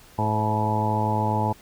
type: harmonic tone with a mistuned harmonic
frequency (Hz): 107.8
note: A2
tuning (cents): -35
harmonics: 1 / 2 / 3 / 4 / 5 / 6 / 7 / 8 / 9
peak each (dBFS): -25 / -29 / -34 / -34 / -34 / -33 / -36 / -25 / -31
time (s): 0.18-1.53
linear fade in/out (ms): 10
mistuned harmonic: 5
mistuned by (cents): -23
effects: pink hiss -51 dBFS RMS until 1.61 s